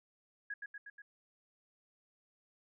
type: tone with echo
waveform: sine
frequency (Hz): 1661.2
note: G#6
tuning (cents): 0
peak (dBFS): -38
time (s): 0.5-0.54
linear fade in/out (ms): 5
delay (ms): 120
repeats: 4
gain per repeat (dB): -3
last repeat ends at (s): 1.02
effects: none

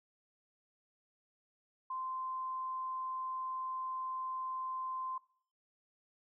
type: tone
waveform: sine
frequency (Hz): 1039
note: C6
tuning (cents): -12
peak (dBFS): -37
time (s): 1.9-5.18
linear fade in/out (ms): 5
effects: noise-tail reverb RT60 0.5 s tail -20 dB re dry

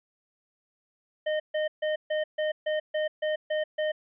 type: tone bursts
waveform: square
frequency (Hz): 615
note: D#5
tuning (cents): -20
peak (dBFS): -26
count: 10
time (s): 1.26-3.92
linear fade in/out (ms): 10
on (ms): 140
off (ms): 140
effects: resampled to 8000 Hz

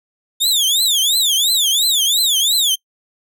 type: tone with vibrato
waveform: sawtooth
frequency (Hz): 3555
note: A7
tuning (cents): +17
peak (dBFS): -10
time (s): 0.4-2.76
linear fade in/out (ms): 20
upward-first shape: triangle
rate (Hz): 2.9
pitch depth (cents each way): 270
effects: noise-tail reverb RT60 0.1 s tail -25 dB re dry

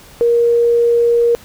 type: tone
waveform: sine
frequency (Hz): 471.2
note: A#4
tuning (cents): +19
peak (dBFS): -9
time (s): 0.21-1.35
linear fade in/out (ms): 0
effects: pink hiss -41 dBFS RMS until 1.44 s

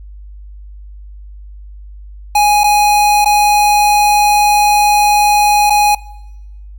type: tone with dropouts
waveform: square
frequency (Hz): 830.6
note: G#5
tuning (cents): 0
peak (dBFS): -8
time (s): 2.35-5.95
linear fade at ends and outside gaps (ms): 5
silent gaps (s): 2.636-2.64 / 3.247-3.257 / 5.699-5.703
effects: noise-tail reverb RT60 1.0 s tail -22 dB re dry + added 50 Hz sine -30 dBFS peak until 6.78 s

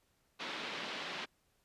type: band-pass noise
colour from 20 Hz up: white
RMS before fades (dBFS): -42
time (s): 0.39-1.26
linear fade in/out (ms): 20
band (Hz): 170 to 3800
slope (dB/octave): 24
effects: pink hiss -75 dBFS RMS until 1.64 s + resampled to 32000 Hz

